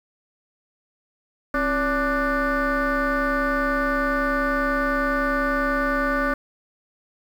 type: tone with frequency modulation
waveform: sine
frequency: 874 Hz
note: A5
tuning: 12 cents flat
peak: -18 dBFS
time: 1.54-6.34 s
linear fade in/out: 5 ms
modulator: 303 Hz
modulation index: 2.6
effects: tanh soft clip ceiling -16 dBFS + 8-bit